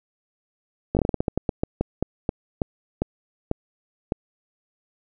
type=slowing click train; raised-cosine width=2 ms; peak=-8 dBFS; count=19; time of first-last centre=0.95-4.121 s; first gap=18 ms; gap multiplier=1.23; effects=none